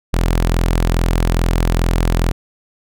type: tone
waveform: sawtooth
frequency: 42.38 Hz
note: E1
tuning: 49 cents sharp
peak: -9 dBFS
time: 0.13-2.32 s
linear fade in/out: 10 ms
effects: none